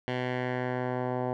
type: tone with low-pass filter sweep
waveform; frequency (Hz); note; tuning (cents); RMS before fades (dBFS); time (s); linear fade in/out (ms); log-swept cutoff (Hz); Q
10% pulse; 125.8; B2; +32; -31; 0.08-1.33; 0; 2800 to 900; 1.6
effects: none